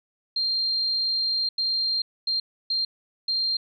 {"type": "tone bursts at uneven times", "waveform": "sine", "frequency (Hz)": 4186, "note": "C8", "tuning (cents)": 0, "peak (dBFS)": -22, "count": 5, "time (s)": [[0.36, 1.49], [1.58, 2.02], [2.27, 2.4], [2.7, 2.85], [3.28, 3.57]], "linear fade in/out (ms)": 5, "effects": []}